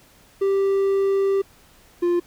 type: tone pair in turn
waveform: triangle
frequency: 392 / 349.2 Hz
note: G4 / F4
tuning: 0 / 0 cents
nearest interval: major second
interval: 200 cents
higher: first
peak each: -15 dBFS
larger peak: neither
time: 0.41-1.42 / 2.02-2.2 s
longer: first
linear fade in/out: 10 ms
effects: pink hiss -53 dBFS RMS until 2.26 s